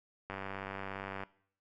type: click train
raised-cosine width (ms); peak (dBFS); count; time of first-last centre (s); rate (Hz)
0.5; -25; 92; 0.3-1.235; 97.3
effects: noise-tail reverb RT60 0.6 s tail -20 dB re dry